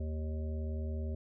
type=harmonic tone; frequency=77.78 Hz; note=D#2; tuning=in tune; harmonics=1 / 3 / 5 / 7 / 8; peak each=-34 / -44 / -48 / -51 / -52 dBFS; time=0-1.15 s; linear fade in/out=5 ms; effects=none